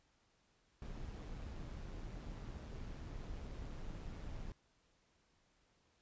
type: noise with amplitude modulation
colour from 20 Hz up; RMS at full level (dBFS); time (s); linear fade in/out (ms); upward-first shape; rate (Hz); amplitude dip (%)
brown; -45; 0.82-4.52; 2; sine; 155; 40
effects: pink hiss -75 dBFS RMS until 6.01 s + resampled to 16000 Hz